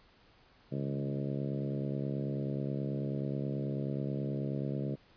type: harmonic tone with a mistuned harmonic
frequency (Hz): 69.3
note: C#2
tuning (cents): 0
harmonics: 2 / 3 / 4 / 5 / 6 / 7 / 8 / 9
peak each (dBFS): -35 / -39 / -41 / -43 / -45 / -46 / -47 / -48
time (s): 0.71-4.96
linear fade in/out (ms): 20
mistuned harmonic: 2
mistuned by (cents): +19
effects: pink hiss -63 dBFS RMS until 5.16 s + resampled to 11025 Hz